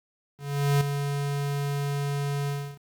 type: tone with ADSR envelope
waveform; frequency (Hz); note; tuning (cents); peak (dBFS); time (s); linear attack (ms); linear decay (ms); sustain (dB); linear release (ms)
square; 142.1; C#3; +43; -19; 0.38-2.79; 430; 4; -8; 300
effects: 9-bit